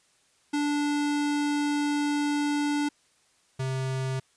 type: tone pair in turn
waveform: square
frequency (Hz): 292 / 131.81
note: D4 / C3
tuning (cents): -10 / +13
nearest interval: octave + major second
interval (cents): 1377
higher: first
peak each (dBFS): -25 / -28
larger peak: first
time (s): 0.53-2.89 / 3.59-4.2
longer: first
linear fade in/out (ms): 10
effects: white hiss -65 dBFS RMS until 4.36 s + resampled to 22050 Hz